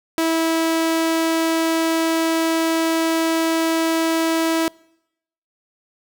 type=tone; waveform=sawtooth; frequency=326.2 Hz; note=E4; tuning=18 cents flat; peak=-13 dBFS; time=0.18-4.68 s; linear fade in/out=0 ms; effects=noise-tail reverb RT60 0.8 s tail -25 dB re dry